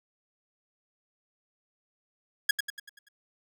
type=tone with echo; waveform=sawtooth; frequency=1661.2 Hz; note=G#6; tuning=in tune; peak=-16 dBFS; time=2.49-2.51 s; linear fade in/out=5 ms; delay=96 ms; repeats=6; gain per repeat=-6 dB; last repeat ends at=3.086 s; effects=none